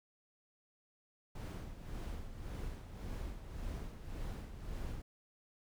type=noise with tremolo; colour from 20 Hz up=brown; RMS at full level=-41 dBFS; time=1.35-5.02 s; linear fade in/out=5 ms; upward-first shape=sine; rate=1.8 Hz; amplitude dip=60%; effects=none